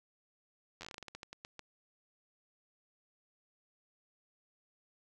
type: slowing click train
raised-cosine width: 0.2 ms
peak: -28 dBFS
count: 16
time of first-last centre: 0.81-1.593 s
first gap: 10 ms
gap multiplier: 1.21
effects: none